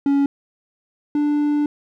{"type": "tone pair in turn", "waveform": "triangle", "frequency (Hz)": [280.4, 294.4], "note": ["C#4", "D4"], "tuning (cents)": [20, 4], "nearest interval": "minor second", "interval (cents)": 84, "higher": "second", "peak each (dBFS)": [-12, -14], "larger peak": "first", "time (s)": [[0.06, 0.26], [1.15, 1.66]], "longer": "second", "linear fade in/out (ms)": 2, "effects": []}